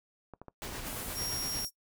clicks, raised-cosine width 1 ms, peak -31 dBFS, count 9, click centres 0.337 / 0.416 / 0.483 / 0.629 / 0.691 / 0.724 / 0.929 / 0.973 / 1.029 s
pink noise with tremolo, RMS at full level -39 dBFS, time 0.62-1.65 s, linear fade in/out 0 ms, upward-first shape sine, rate 8.7 Hz, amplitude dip 35%
pink band-pass noise, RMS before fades -44 dBFS, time 0.83-1.71 s, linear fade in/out 50 ms, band 8900 to 16000 Hz, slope 24 dB/octave
sawtooth tone, 5588 Hz, F8, in tune, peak -32 dBFS, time 1.14-1.7 s, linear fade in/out 50 ms
effects noise-tail reverb RT60 0.1 s tail -21 dB re dry

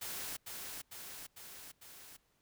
white noise with echo, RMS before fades -42 dBFS, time 0.01-0.37 s, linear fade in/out 10 ms, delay 450 ms, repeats 4, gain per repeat -3 dB, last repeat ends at 2.17 s, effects pink hiss -75 dBFS RMS until 2.41 s

